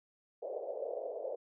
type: band-pass noise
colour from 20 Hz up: pink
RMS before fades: -40 dBFS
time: 0.42-1.36 s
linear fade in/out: 10 ms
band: 460 to 630 Hz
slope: 48 dB/octave
effects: none